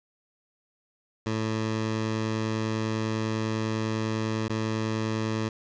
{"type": "tone with dropouts", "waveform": "15% pulse", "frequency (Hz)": 110, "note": "A2", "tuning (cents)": 0, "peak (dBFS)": -20, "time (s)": [1.26, 5.49], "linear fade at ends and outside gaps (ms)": 5, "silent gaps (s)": [4.482, 4.496], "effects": ["resampled to 16000 Hz", "9-bit"]}